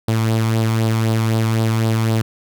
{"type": "tone with flanger", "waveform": "sawtooth", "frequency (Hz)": 111.9, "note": "A2", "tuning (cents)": 30, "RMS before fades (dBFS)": -17, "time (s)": [0.08, 2.22], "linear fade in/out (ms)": 5, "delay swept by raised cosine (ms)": [0.22, 0.93], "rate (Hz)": 3.9, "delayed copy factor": 0.5, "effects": []}